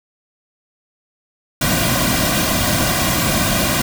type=noise with comb filter; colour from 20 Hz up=pink; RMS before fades=-17 dBFS; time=1.61-3.82 s; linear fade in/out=5 ms; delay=2.3 ms; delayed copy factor=-0.75; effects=none